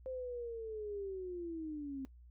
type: linear sweep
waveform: sine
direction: down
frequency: 523.3 to 262.4 Hz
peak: -39 dBFS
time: 0.06-2.05 s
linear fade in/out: 0 ms
effects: noise-tail reverb RT60 0.1 s tail -18 dB re dry + added 60 Hz sine -55 dBFS peak until 2.3 s